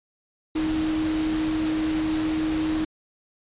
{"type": "tone in noise", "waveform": "sine", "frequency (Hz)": 313.9, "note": "D#4", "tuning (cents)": 15, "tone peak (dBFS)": -22, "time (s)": [0.55, 2.85], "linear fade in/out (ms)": 10, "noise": "pink", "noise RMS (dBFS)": -33, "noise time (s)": [0.55, 2.85], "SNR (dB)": 8, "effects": ["resampled to 8000 Hz"]}